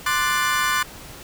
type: chord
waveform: 35% pulse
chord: D dominant seventh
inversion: third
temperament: equal with one note detuned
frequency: 1046.5 / 1182.1 / 1480 / 1760 Hz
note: C6 / D6 / F#6 / A6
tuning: 0 / +11 / 0 / 0 cents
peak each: -23 dBFS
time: 0.06-0.83 s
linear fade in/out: 5 ms
effects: pink hiss -40 dBFS RMS until 1.23 s